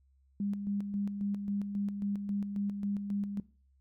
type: tone with tremolo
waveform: sine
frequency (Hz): 201.7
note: G3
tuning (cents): +50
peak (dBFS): -30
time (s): 0.4-3.4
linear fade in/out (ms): 2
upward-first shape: square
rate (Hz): 3.7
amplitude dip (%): 50
effects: noise-tail reverb RT60 0.4 s tail -21 dB re dry + added 67 Hz sine -64 dBFS peak until 3.8 s